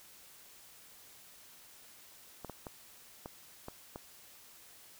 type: clicks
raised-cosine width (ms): 1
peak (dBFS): -28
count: 6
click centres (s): 2.447 / 2.497 / 2.668 / 3.259 / 3.684 / 3.959
effects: white hiss -57 dBFS RMS until 4.99 s